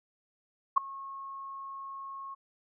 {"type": "tone with ADSR envelope", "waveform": "sine", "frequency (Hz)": 1090, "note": "C#6", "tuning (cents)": -29, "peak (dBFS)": -16, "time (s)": [0.76, 2.35], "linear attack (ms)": 16, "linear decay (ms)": 5, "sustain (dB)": -23, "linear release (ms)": 16, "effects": []}